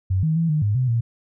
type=tone with pitch steps; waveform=sine; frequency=94.1 / 158.2 / 165.4 / 152.5 / 103.6 / 128.1 / 116.5 Hz; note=F#2 / D#3 / E3 / D#3 / G#2 / C3 / A#2; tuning=+30 / +29 / +6 / -34 / -4 / -36 / -1 cents; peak=-17 dBFS; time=0.1-1.01 s; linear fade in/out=10 ms; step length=130 ms; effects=none